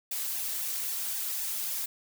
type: noise with flanger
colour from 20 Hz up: blue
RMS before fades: -33 dBFS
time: 0.11-1.86 s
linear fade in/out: 5 ms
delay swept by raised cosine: 1.1 to 3.8 ms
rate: 3.8 Hz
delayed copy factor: +0.95
effects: none